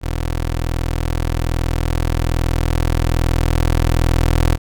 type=tone with level ramp; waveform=20% pulse; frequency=41.2 Hz; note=E1; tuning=in tune; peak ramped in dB=-14 to -7 dBFS; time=0.01-4.58 s; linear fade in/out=50 ms; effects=none